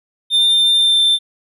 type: tone with pitch glide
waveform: triangle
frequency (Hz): 3598 to 3563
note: A7 to A7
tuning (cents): +38 to +21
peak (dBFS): -9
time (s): 0.3-1.19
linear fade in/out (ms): 50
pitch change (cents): -17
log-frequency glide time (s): 0.75-1.01
effects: none